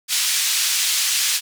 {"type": "band-pass noise", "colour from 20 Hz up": "white", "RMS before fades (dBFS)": -20, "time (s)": [0.08, 1.41], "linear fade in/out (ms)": 50, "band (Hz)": [2400, 7800], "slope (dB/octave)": 12, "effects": []}